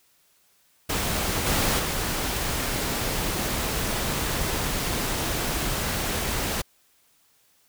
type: noise with level steps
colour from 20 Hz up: pink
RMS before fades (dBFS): -26 / -23 / -27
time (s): 0.89-6.62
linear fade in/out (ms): 10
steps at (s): 1.46 / 1.79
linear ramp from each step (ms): 5
effects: white hiss -63 dBFS RMS until 7.68 s